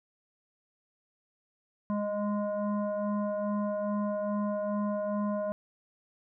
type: tone with frequency modulation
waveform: sine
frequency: 207.7 Hz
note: G#3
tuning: in tune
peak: -28 dBFS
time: 1.9-5.52 s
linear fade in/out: 0 ms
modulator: 413 Hz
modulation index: 1.6
effects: none